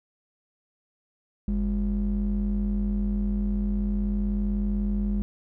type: ring-modulated tone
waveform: triangle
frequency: 78.1 Hz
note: D#2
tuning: 7 cents sharp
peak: -18 dBFS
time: 1.48-5.22 s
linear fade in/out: 0 ms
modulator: 126 Hz
effects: none